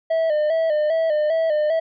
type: tone with vibrato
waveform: triangle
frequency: 627 Hz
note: D#5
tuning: 13 cents sharp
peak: -15 dBFS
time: 0.1-1.8 s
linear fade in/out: 10 ms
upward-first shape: square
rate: 2.5 Hz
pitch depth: 65 cents each way
effects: resampled to 11025 Hz